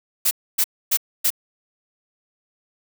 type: noise bursts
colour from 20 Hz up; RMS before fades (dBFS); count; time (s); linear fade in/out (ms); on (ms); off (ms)
blue; -18; 4; 0.25-1.304; 10; 61; 270
effects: none